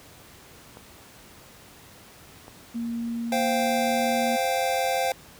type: clicks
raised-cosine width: 1 ms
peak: -29 dBFS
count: 2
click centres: 0.771 / 2.481 s
type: tone with pitch glide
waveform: sine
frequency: 233.2 to 234.8 Hz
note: A#3 to A#3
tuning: +1 to +13 cents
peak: -27 dBFS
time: 2.74-4.37 s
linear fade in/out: 20 ms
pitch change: +12 cents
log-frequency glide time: 3.64-4.02 s
type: chord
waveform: square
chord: C suspended fourth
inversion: none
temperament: equal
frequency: 523.3 / 698.5 / 784 Hz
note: C5 / F5 / G5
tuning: 0 / 0 / 0 cents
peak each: -28 dBFS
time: 3.32-5.12 s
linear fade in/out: 2 ms
effects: pink hiss -49 dBFS RMS until 5.39 s + high-pass 60 Hz 12 dB/octave